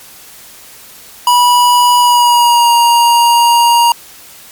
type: tone with pitch glide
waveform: square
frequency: 976 to 943.3 Hz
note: B5 to A#5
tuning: -21 to +20 cents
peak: -6 dBFS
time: 1.27-3.92 s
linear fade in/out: 2 ms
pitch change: -59 cents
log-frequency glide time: 1.97-2.72 s
effects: white hiss -36 dBFS RMS until 4.51 s + MP3 96 kbps